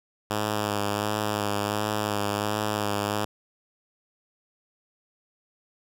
5% pulse tone with vibrato, 104.3 Hz, G#2, 8 cents sharp, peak -14 dBFS, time 0.3-3.25 s, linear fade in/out 5 ms, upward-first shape sine, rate 1.4 Hz, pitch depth 31 cents each way, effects none

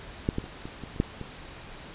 clicks, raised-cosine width 3 ms, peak -11 / -15 / -28 / -23 / -24 / -29 / -9 / -23 dBFS, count 8, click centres 0.289 / 0.384 / 0.441 / 0.655 / 0.837 / 0.962 / 1.001 / 1.213 s, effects pink hiss -44 dBFS RMS until 1.94 s + resampled to 8000 Hz

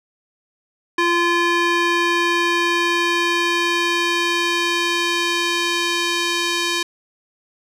square tone with band-pass filter sweep, 344.5 Hz, F4, 24 cents flat, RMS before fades -19 dBFS, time 0.98-6.83 s, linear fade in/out 5 ms, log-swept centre 1700 to 3900 Hz, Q 0.9, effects resampled to 32000 Hz

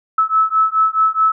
sine beating tone pair, 1300 / 1304.7 Hz, E6 / E6, -24 / -18 cents, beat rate 4.7 Hz, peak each -15 dBFS, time 0.18-1.32 s, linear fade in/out 5 ms, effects none

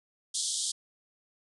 white band-pass noise, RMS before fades -32 dBFS, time 0.34-0.72 s, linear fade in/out 10 ms, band 3200 to 9700 Hz, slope 96 dB/octave, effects none

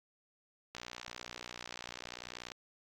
click train, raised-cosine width 0.2 ms, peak -25 dBFS, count 108, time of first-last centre 0.75-2.519 s, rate 60.5 Hz, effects AAC 64 kbps

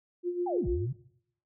sine tone with tremolo, 353.1 Hz, F4, 19 cents sharp, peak -26 dBFS, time 0.23-0.87 s, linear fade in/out 50 ms, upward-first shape sine, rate 6.6 Hz, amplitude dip 60%
sine linear two-way sweep, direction down then up, 845 to 47.21 to 142.5 Hz, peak -30 dBFS, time 0.46-0.93 s, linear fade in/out 10 ms, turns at 0.68 s
effects noise-tail reverb RT60 0.7 s tail -18 dB re dry

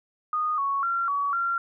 sine tone with pitch steps, 1233 / 1110 / 1372 / 1132 / 1376 Hz, D#6 / C#6 / F6 / C#6 / F6, -16 / +2 / -31 / +36 / -26 cents, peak -23 dBFS, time 0.33-1.58 s, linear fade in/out 2 ms, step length 250 ms, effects none

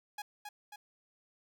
sawtooth tone with echo, 830.6 Hz, G#5, in tune, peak -35 dBFS, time 0.18-0.22 s, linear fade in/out 5 ms, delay 270 ms, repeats 2, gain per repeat -4 dB, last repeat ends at 0.76 s, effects none

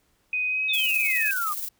sine tone with pitch glide, 2500 to 2545 Hz, D#7 to D#7, +8 to +39 cents, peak -23 dBFS, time 0.33-1.31 s, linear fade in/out 2 ms, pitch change +31 cents, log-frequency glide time 0.47-0.64 s
sine exponential sweep, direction down, 3756 to 1170 Hz, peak -25 dBFS, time 0.68-1.54 s, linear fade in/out 20 ms
violet noise with tremolo, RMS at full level -30 dBFS, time 0.73-1.69 s, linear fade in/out 10 ms, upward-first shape square, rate 19 Hz, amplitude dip 40%
effects pink hiss -67 dBFS RMS until 1.79 s

